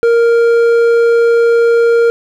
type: tone with hard clipping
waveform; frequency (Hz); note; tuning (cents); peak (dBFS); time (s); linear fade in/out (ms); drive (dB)
sine; 466.2; A#4; 0; -8; 0.03-2.1; 0; 6
effects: none